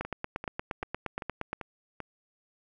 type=two click trains; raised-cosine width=0.5 ms; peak=-22 / -17 dBFS; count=6 / 14; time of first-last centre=0.05-2.003 / 0.01-1.53 s; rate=2.56 / 8.55 Hz; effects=none